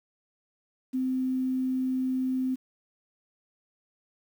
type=tone with quantisation; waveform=sine; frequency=258.7 Hz; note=C4; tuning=19 cents flat; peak=-25 dBFS; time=0.93-2.56 s; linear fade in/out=20 ms; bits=9; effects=none